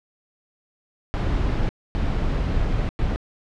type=noise bursts at uneven times; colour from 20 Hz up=brown; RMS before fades=-22 dBFS; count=3; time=1.14-1.69 / 1.95-2.89 / 2.99-3.16 s; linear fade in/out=0 ms; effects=low-pass 4000 Hz 12 dB/octave